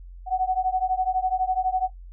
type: beating tone pair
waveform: sine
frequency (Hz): 740 / 752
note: F#5 / F#5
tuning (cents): 0 / +28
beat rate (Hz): 12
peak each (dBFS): -24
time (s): 0.26-1.9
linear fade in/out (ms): 50
effects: noise-tail reverb RT60 0.1 s tail -17 dB re dry + added 44 Hz sine -39 dBFS peak until 2.12 s